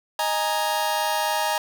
sawtooth chord, D# suspended fourth, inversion none, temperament just, 622.3 / 829.7 / 933.4 Hz, D#5 / G#5 / A#5, 0 / -2 / +2 cents, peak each -24 / -22 / -21 dBFS, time 0.19-1.58 s, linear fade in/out 2 ms, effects none

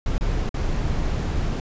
brown noise with dropouts, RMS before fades -23 dBFS, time 0.06-1.6 s, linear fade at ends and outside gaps 2 ms, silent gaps 0.181-0.209 / 0.492-0.542 s, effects resampled to 16000 Hz

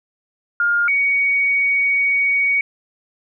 sine tone pair in turn, 1413 / 2243 Hz, F6 / C#7, +20 / +20 cents, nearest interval minor sixth, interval 800 cents, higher second, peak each -14 dBFS, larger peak neither, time 0.6-0.88 / 0.88-2.61 s, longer second, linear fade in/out 2 ms, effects none

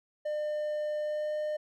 triangle tone with pitch glide, 602 to 606.5 Hz, D5 to D#5, +43 to -44 cents, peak -28 dBFS, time 0.25-1.57 s, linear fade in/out 10 ms, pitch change +13 cents, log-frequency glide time 1.01-1.35 s, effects none

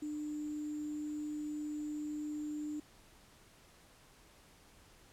sine tone with sample-and-hold, 299.7 Hz, D4, 35 cents sharp, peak -37 dBFS, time 0.02-2.8 s, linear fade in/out 5 ms, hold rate 7350 Hz, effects pink hiss -62 dBFS RMS until 5.12 s + low-pass 12000 Hz 12 dB/octave

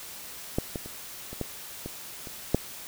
clicks, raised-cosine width 2 ms, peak -11 / -18 / -27 / -25 / -16 / -21 / -27 / -7 dBFS, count 8, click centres 0.585 / 0.758 / 0.86 / 1.33 / 1.413 / 1.86 / 2.272 / 2.546 s, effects white hiss -42 dBFS RMS until 2.87 s

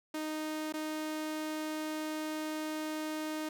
sawtooth tone with dropouts, 309.8 Hz, D#4, 7 cents flat, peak -31 dBFS, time 0.14-3.49 s, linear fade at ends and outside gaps 5 ms, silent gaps 0.725-0.738 s, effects none

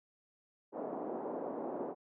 pink band-pass noise, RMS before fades -40 dBFS, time 0.72-1.95 s, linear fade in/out 50 ms, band 270 to 820 Hz, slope 24 dB/octave, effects none

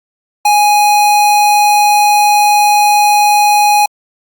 square tone, 830.6 Hz, G#5, in tune, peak -7 dBFS, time 0.45-3.86 s, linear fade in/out 5 ms, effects Opus 48 kbps

